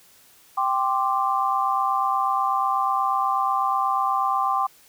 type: chord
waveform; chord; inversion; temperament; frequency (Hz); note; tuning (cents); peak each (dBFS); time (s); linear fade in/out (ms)
sine; G suspended fourth; none; equal; 784 / 1046.5 / 1174.7; G5 / C6 / D6; 0 / 0 / 0; -24; 0.57-4.67; 10
effects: white hiss -54 dBFS RMS until 4.88 s